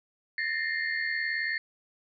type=tone cluster; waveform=sine; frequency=1770 / 1849 / 2101 / 4363 Hz; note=A6 / A#6 / C7 / C#8; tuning=+10 / -15 / +7 / -28 cents; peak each=-34 / -31 / -33 / -40 dBFS; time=0.38-1.58 s; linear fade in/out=2 ms; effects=none